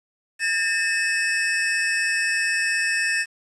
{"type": "tone cluster", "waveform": "square", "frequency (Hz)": [1631, 1808, 2582], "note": ["G#6", "A6", "E7"], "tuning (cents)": [-32, 47, -37], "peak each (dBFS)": [-31, -23, -26], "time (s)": [0.39, 3.26], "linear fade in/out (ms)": 50, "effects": ["resampled to 24000 Hz", "8-bit"]}